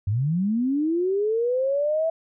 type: linear sweep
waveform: sine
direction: up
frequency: 92.5 to 659.3 Hz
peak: -20 dBFS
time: 0.07-2.1 s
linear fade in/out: 5 ms
effects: none